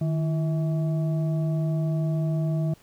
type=tone with frequency modulation; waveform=sine; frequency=155.6 Hz; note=D#3; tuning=in tune; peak=-22 dBFS; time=0.01-2.74 s; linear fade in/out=5 ms; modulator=492 Hz; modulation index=0.44; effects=pink hiss -57 dBFS RMS until 2.82 s